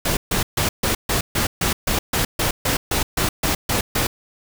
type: noise bursts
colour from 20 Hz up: pink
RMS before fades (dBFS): -20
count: 16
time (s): 0.05-4.07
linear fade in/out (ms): 5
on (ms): 120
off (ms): 140
effects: none